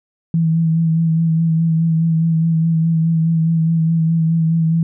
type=tone with vibrato; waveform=sine; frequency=163.2 Hz; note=E3; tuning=17 cents flat; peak=-12 dBFS; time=0.34-4.83 s; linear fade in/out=2 ms; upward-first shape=sine; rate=4.8 Hz; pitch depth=28 cents each way; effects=none